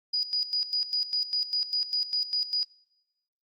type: tone with tremolo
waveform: sine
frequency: 4918 Hz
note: D#8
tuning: 21 cents flat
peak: -24 dBFS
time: 0.13-2.65 s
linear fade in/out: 10 ms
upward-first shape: square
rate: 5 Hz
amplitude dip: 75%
effects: noise-tail reverb RT60 0.9 s tail -24 dB re dry + Opus 48 kbps